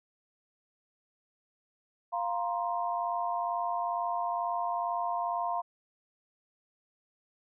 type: chord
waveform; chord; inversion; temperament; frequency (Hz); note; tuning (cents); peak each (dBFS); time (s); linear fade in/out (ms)
sine; F suspended fourth; none; equal with one note detuned; 698.5 / 944.3 / 1046.5; F5 / Bb5 / C6; 0 / +22 / 0; -32 / -34 / -35; 2.12-5.62; 20
effects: none